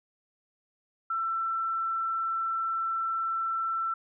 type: tone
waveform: sine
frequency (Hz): 1339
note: E6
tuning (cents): +27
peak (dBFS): -27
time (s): 1.1-3.94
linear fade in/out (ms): 5
effects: none